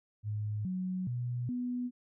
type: tone with pitch steps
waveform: sine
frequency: 105.6 / 184.8 / 122.2 / 246.7 Hz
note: G#2 / F#3 / B2 / B3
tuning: +29 / -2 / -18 / -2 cents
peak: -32 dBFS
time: 0.23-1.91 s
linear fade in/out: 50 ms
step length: 420 ms
effects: none